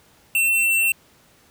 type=tone; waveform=square; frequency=2699 Hz; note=E7; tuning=40 cents sharp; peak=-17 dBFS; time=0.35-0.92 s; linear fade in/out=2 ms; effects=pink hiss -55 dBFS RMS until 1.5 s + high-pass 60 Hz 12 dB/octave